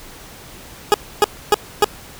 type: tone bursts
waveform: 20% pulse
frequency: 415.3 Hz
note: G#4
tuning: in tune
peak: -4 dBFS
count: 4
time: 0.92-1.844 s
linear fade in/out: 0 ms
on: 21 ms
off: 280 ms
effects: pink hiss -39 dBFS RMS until 2.19 s